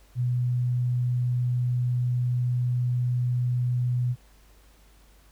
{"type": "tone", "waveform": "sine", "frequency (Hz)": 123.47, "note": "B2", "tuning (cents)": 0, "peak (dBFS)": -22, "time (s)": [0.15, 4.16], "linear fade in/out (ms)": 50, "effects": ["added 50 Hz sine -54 dBFS peak until 5.31 s", "pink hiss -60 dBFS RMS until 5.31 s"]}